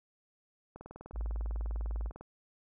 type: click train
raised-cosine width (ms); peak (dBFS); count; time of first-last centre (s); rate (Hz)
1; -33; 30; 0.76-2.21; 20
type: tone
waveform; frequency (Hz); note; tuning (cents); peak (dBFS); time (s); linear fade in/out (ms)
sine; 54.5; A1; -16; -32; 1.13-2.12; 50
effects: none